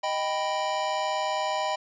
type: chord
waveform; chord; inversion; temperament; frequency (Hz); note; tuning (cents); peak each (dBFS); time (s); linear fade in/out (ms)
square; Eb augmented; none; equal; 622.3 / 784 / 987.8; Eb5 / G5 / B5; 0 / 0 / 0; -31; 0.03-1.76; 10
effects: resampled to 16000 Hz